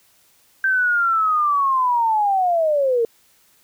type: linear sweep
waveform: sine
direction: down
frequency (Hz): 1568 to 448.4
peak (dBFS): -15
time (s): 0.64-3.05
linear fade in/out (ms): 2
effects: white hiss -57 dBFS RMS until 3.63 s